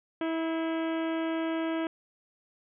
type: harmonic tone with a mistuned harmonic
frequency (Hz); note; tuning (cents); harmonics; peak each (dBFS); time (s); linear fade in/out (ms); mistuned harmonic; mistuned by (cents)
325.1; E4; -24; 1 / 2 / 3 / 4 / 5 / 6 / 7 / 8 / 9 / 10; -29 / -35 / -41 / -43 / -43 / -48 / -48 / -50 / -51 / -50; 0.21-1.87; 2; 6; +57
effects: none